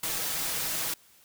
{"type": "noise with comb filter", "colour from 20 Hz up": "white", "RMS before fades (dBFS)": -31, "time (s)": [0.03, 0.94], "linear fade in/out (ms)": 5, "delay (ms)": 6.2, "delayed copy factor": 0.5, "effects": ["white hiss -59 dBFS RMS until 1.24 s"]}